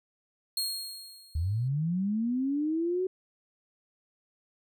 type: tone with exponential decay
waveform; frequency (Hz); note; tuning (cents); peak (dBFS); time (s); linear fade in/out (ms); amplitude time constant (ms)
sawtooth; 4263; C8; +32; -24; 0.57-1.68; 2; 240
type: linear sweep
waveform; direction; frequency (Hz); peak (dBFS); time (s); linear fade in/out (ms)
sine; up; 73.2 to 378.2; -26; 1.35-3.07; 5
effects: none